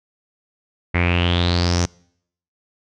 sawtooth tone with low-pass filter sweep, 87.31 Hz, F2, in tune, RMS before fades -18 dBFS, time 0.94-1.86 s, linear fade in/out 10 ms, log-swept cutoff 2100 to 6200 Hz, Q 7, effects noise-tail reverb RT60 0.7 s tail -26 dB re dry

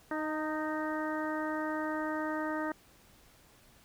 harmonic tone with a mistuned harmonic, 310 Hz, D#4, 6 cents flat, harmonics 1 / 2 / 3 / 4 / 5 / 6, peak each -35 / -38 / -40 / -41 / -42 / -43 dBFS, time 0.11-2.72 s, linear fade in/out 2 ms, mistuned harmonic 3, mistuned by -18 cents, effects pink hiss -61 dBFS RMS until 3.84 s

